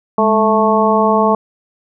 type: harmonic tone with a mistuned harmonic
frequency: 219.5 Hz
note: A3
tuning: 4 cents flat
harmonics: 1 / 2 / 3 / 4 / 5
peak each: -16 / -16 / -16 / -16 / -16 dBFS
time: 0.18-1.35 s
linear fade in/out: 2 ms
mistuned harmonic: 1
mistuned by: -79 cents
effects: none